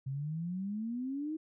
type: exponential sweep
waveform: sine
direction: up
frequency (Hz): 130.81 to 321.3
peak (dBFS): -34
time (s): 0.06-1.37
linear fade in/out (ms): 10
effects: none